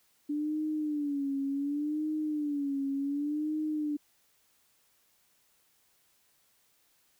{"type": "tone with vibrato", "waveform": "sine", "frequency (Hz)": 291.3, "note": "D4", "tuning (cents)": -14, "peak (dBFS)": -29, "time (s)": [0.29, 3.97], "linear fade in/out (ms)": 10, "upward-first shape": "sine", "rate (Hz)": 0.68, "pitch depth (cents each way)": 100, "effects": ["white hiss -69 dBFS RMS until 7.19 s"]}